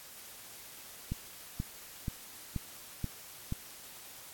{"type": "click train", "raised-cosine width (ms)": 5, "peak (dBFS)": -21, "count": 6, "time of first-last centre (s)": [1.12, 3.524], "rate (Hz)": 2.08, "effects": ["white hiss -50 dBFS RMS until 4.33 s", "AAC 64 kbps"]}